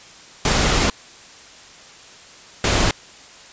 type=noise bursts at uneven times; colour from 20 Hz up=pink; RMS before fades=-17 dBFS; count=2; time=0.45-0.9 / 2.64-2.91 s; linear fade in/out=2 ms; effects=white hiss -43 dBFS RMS until 3.52 s + resampled to 16000 Hz